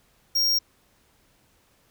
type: tone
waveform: square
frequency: 5580 Hz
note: F8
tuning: 2 cents flat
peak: -20 dBFS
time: 0.35-0.59 s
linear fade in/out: 10 ms
effects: pink hiss -63 dBFS RMS until 1.9 s